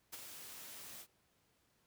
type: noise with ADSR envelope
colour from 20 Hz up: white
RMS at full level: -45 dBFS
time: 0.12-1.07 s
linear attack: 17 ms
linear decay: 26 ms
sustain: -6 dB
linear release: 68 ms
effects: pink hiss -75 dBFS RMS until 1.86 s + high-pass 60 Hz 12 dB/octave